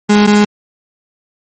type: tone pair in turn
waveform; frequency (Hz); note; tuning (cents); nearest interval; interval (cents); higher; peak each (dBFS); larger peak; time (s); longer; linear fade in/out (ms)
35% pulse; 207.7 / 207.7; G#3 / G#3; 0 / 0; unison; 0; neither; -4; neither; 0.09-0.27 / 0.27-0.45; neither; 10
effects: MP3 32 kbps